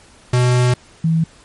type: tone pair in turn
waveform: square / sine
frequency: 124.2 / 162.6 Hz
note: B2 / E3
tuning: +10 / -23 cents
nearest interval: perfect fourth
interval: 467 cents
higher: second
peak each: -12 dBFS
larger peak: neither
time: 0.33-0.74 / 1.04-1.24 s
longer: first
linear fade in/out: 5 ms
effects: pink hiss -47 dBFS RMS until 1.44 s + MP3 48 kbps